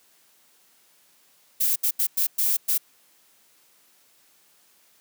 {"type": "noise bursts at uneven times", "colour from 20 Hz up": "violet", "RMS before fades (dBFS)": -22, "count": 6, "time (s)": [[1.6, 1.76], [1.83, 1.91], [1.99, 2.07], [2.17, 2.27], [2.38, 2.57], [2.68, 2.78]], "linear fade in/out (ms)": 10, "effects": ["white hiss -60 dBFS RMS until 5 s", "high-pass 150 Hz 12 dB/octave"]}